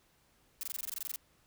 blue noise bursts, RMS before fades -38 dBFS, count 13, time 0.61-1.16 s, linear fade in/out 0 ms, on 22 ms, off 22 ms, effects pink hiss -69 dBFS RMS until 1.46 s

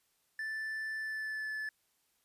triangle tone with pitch glide, 1760 to 1734.8 Hz, A6 to A6, 0 to -25 cents, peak -34 dBFS, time 0.39-1.69 s, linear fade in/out 2 ms, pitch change -25 cents, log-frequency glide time 0.98-1.5 s, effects white hiss -75 dBFS RMS until 2.24 s + resampled to 32000 Hz

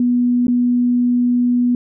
sine tone with dropouts, 244.4 Hz, B3, 18 cents flat, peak -12 dBFS, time 0-1.75 s, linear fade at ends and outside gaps 2 ms, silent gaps 0.469-0.481 s, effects none

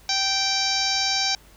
harmonic tone with a mistuned harmonic, 780 Hz, G5, 9 cents flat, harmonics 1 / 2 / 3 / 4 / 5 / 6 / 7 / 8 / 9, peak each -29 / -33 / -30 / -36 / -28 / -27 / -26 / -31 / -38 dBFS, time 0.09-1.35 s, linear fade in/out 2 ms, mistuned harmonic 9, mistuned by -22 cents, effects added 50 Hz sine -53 dBFS peak until 1.56 s + pink hiss -53 dBFS RMS until 1.56 s

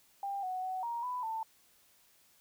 sine tone with pitch steps, 795 / 741 / 748 / 939 / 995 / 891 Hz, G5 / F#5 / F#5 / A#5 / B5 / A5, +24 / +2 / +19 / +12 / +13 / +22 cents, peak -34 dBFS, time 0.23-1.43 s, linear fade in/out 2 ms, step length 200 ms, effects white hiss -66 dBFS RMS until 2.4 s

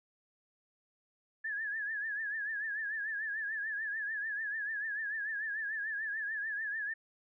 sine tone with vibrato, 1715 Hz, A6, 45 cents flat, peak -34 dBFS, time 1.44-6.94 s, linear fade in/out 10 ms, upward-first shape triangle, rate 6.8 Hz, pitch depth 110 cents each way, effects none

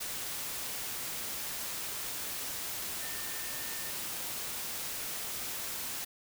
sine tone in noise, 1800 Hz, A6, 39 cents sharp, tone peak -48 dBFS, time 3.01-3.91 s, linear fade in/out 10 ms, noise white, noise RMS -38 dBFS, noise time 0-6.05 s, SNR -13 dB, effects none

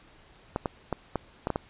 clicks, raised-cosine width 1 ms, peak -13 dBFS, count 7, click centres 0.561 / 0.658 / 0.927 / 1.157 / 1.471 / 1.503 / 1.559 s, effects pink hiss -56 dBFS RMS until 1.69 s + resampled to 8000 Hz

